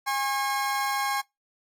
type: tone pair together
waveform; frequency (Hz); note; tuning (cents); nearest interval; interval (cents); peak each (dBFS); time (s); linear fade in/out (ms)
30% pulse; 816 / 1082.5; G#5 / C#6; -31 / -41; perfect fourth; 490; -25 / -26; 0.06-1.22; 20
effects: noise-tail reverb RT60 0.2 s tail -25 dB re dry + AAC 64 kbps